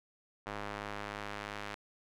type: tone with band-pass filter sweep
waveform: square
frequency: 51.5 Hz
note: G#1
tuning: 14 cents flat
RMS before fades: -42 dBFS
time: 0.46-1.75 s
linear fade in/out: 5 ms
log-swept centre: 1200 to 1900 Hz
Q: 0.76
effects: none